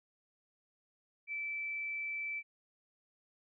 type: tone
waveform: sine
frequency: 2321 Hz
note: D7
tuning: 21 cents flat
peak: -36 dBFS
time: 1.27-2.43 s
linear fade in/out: 50 ms
effects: none